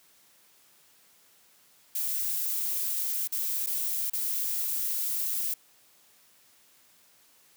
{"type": "noise with dropouts", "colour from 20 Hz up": "violet", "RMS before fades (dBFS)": -30, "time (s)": [1.95, 5.54], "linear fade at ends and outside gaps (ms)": 5, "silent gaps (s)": [[3.275, 3.321], [3.663, 3.67], [4.1, 4.132]], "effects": ["white hiss -61 dBFS RMS until 7.56 s", "high-pass 100 Hz 12 dB/octave"]}